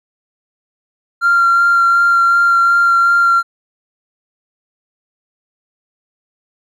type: tone with vibrato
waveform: triangle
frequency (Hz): 1382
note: F6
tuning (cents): -19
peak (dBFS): -5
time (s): 1.21-3.43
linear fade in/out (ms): 50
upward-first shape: sine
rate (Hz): 2.7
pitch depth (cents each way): 11
effects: tanh soft clip ceiling -5 dBFS